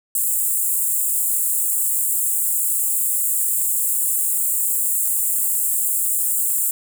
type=high-pass noise; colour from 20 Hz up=pink; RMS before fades=-20 dBFS; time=0.15-6.71 s; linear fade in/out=2 ms; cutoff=7400 Hz; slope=96 dB/octave; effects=none